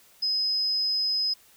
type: tone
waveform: sine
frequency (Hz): 5060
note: D#8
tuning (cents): +28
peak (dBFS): -23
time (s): 0.22-1.34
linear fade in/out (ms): 10
effects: white hiss -57 dBFS RMS until 1.56 s